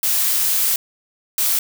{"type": "noise bursts at uneven times", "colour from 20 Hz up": "blue", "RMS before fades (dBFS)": -18, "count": 2, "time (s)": [[0.03, 0.76], [1.38, 1.59]], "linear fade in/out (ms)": 2, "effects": []}